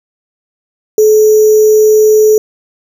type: tone with sample-and-hold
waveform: sine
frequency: 429.8 Hz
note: A4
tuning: 41 cents flat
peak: -3 dBFS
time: 0.98-2.38 s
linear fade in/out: 2 ms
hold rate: 6300 Hz
effects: none